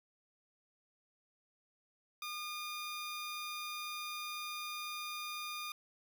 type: tone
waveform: 15% pulse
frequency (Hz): 1214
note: D#6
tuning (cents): -43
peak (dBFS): -34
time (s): 2.22-5.72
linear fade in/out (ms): 2
effects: none